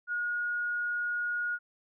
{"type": "tone", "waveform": "sine", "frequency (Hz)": 1441, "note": "F#6", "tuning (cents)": -46, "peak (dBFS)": -29, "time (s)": [0.07, 1.59], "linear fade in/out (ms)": 50, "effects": []}